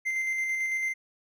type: tone with tremolo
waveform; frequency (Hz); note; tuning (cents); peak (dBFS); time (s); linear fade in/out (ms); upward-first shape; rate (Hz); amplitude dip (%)
triangle; 2083; C7; -8; -24; 0.05-0.94; 20; square; 9; 25
effects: none